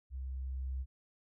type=tone with level ramp; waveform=sine; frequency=65.41 Hz; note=C2; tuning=in tune; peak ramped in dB=-38 to -34 dBFS; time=0.1-0.86 s; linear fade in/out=50 ms; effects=none